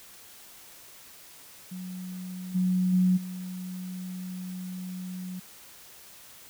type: tone with level steps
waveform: sine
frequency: 183.5 Hz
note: F#3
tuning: 14 cents flat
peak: -35 / -22 / -19 / -34 dBFS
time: 1.71-5.4 s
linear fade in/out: 10 ms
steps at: 2.54 / 2.92 / 3.16 s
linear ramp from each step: 20 ms
effects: white hiss -50 dBFS RMS until 6.49 s